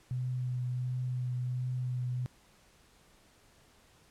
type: tone with vibrato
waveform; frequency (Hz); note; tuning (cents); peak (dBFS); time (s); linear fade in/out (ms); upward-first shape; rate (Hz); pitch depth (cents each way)
sine; 125.5; B2; +28; -31; 0.11-2.26; 0; triangle; 1.4; 17
effects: pink hiss -63 dBFS RMS until 4.1 s + low-pass 11000 Hz 12 dB/octave